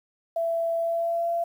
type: tone with pitch glide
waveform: sine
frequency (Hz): 667 to 680.6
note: E5 to F5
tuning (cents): +20 to -45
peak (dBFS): -23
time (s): 0.36-1.44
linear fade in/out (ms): 5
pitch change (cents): +35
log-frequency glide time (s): 0.76-1.31
effects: 9-bit